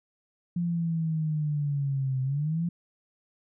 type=linear two-way sweep; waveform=sine; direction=down then up; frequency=174.61 to 129.6 to 174.61 Hz; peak=-25 dBFS; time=0.56-2.69 s; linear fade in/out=5 ms; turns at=2.22 s; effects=none